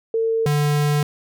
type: tone pair in turn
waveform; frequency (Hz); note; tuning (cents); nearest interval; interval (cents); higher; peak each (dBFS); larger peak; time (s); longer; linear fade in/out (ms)
sine / square; 451 / 147.24; A4 / D3; +43 / +5; octave + perfect fifth; 1938; first; -17; neither; 0.14-0.46 / 0.46-1.03; second; 2
effects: none

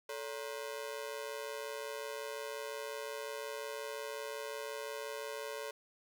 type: ring-modulated tone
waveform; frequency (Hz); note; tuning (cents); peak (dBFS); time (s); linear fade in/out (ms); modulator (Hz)
sawtooth; 503; B4; +32; -33; 0.09-5.71; 5; 62.8
effects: none

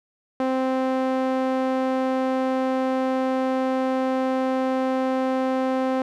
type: tone with band-pass filter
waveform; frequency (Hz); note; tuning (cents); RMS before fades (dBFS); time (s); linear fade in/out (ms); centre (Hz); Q
sawtooth; 260.9; C4; -5; -23; 0.4-6.02; 2; 560; 0.89
effects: none

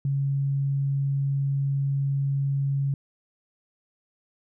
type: tone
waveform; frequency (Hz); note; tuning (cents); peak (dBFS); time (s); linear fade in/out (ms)
sine; 138.59; C#3; 0; -22; 0.05-2.94; 2
effects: none

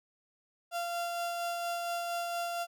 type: tone with tremolo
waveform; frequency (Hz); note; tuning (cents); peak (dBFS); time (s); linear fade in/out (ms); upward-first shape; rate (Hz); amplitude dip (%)
35% pulse; 690; F5; -21; -30; 0.71-2.67; 50; sine; 4.3; 25
effects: none

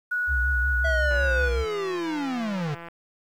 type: tone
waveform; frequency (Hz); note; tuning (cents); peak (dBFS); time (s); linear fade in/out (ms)
sine; 1464; F#6; -19; -23; 0.11-1.49; 10
type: tone with vibrato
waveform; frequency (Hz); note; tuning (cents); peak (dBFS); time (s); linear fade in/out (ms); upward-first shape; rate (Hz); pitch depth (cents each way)
sine; 64.7; C2; -19; -23; 0.27-1.66; 50; triangle; 5.4; 130
type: linear sweep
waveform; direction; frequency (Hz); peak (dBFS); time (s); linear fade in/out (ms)
square; down; 661 to 138.59; -27; 0.84-2.75; 10
type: click train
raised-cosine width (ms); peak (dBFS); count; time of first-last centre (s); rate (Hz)
0.5; -25; 301; 1.11-2.885; 169
effects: low-pass 5000 Hz 12 dB/octave + 9-bit

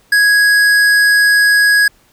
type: tone with hard clipping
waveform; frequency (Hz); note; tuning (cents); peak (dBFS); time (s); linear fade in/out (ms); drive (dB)
triangle; 1661.2; G#6; 0; -9; 0.12-1.88; 5; 16
effects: pink hiss -52 dBFS RMS until 2.12 s

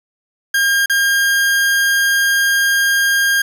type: tone with dropouts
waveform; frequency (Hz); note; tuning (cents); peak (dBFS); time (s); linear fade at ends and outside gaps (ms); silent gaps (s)
40% pulse; 1612; G6; +48; -11; 0.54-3.42; 5; 0.86-0.897
effects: 7-bit

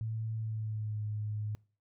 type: tone with pitch glide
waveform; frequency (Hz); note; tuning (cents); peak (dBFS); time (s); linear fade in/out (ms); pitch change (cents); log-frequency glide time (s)
sine; 111.2 to 105.99; A2 to G#2; +19 to +36; -33; 0.01-1.55; 0; -83; 0.35-1.02
effects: noise-tail reverb RT60 0.4 s tail -24 dB re dry

